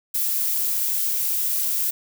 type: noise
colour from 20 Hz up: violet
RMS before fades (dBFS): -23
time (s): 0.14-1.91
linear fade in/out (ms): 10
effects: none